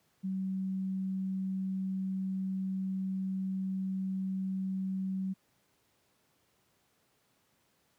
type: tone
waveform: sine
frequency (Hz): 190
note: F#3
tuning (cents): +46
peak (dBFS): -31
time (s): 0.23-5.34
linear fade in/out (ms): 20
effects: pink hiss -72 dBFS RMS until 7.98 s + high-pass 100 Hz 12 dB/octave